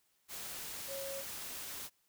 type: tone in noise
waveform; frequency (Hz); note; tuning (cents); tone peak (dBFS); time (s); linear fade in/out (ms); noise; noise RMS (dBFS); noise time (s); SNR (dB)
sine; 548; C#5; -20; -41; 0.87-1.24; 50; white; -44; 0.28-1.9; 0
effects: white hiss -75 dBFS RMS until 2.08 s